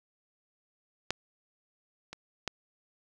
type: clicks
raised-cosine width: 0.2 ms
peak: -11 / -24 / -14 dBFS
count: 3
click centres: 1.106 / 2.13 / 2.477 s
effects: none